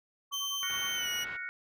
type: tone with tremolo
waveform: sine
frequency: 1123 Hz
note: C#6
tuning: 22 cents sharp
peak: -39 dBFS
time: 0.31-0.92 s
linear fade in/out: 10 ms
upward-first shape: sine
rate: 9.7 Hz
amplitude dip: 95%
type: tone with pitch glide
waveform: 30% pulse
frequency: 3105 to 2914 Hz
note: G7 to F#7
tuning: -17 to -27 cents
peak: -30 dBFS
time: 0.32-1.25 s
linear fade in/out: 20 ms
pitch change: -110 cents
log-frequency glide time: 0.95-1.08 s
type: chord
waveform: sine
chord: Gb major seventh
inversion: third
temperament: equal with one note detuned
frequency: 1396.9 / 1471.5 / 1864.7 / 2217 Hz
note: F6 / Gb6 / Bb6 / Db7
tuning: 0 / -10 / 0 / 0 cents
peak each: -46 / -40 / -43 / -40 dBFS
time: 0.63-1.49 s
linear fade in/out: 0 ms
type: low-pass noise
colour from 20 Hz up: white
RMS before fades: -48 dBFS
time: 0.69-1.37 s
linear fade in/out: 10 ms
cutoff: 2900 Hz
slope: 24 dB/octave
effects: none